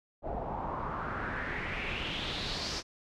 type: noise with low-pass filter sweep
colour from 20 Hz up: pink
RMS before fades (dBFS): -36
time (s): 0.22-2.83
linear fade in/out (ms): 50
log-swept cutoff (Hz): 660 to 5500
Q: 3.9
effects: none